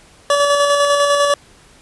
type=tone with tremolo; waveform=25% pulse; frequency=573 Hz; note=D5; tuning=43 cents flat; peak=-7 dBFS; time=0.3-1.34 s; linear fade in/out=2 ms; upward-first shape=square; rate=10 Hz; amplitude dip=30%; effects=pink hiss -47 dBFS RMS until 1.81 s + resampled to 24000 Hz